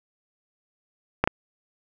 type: clicks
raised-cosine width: 0.5 ms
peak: -4 dBFS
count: 2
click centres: 1.24 / 1.275 s
effects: none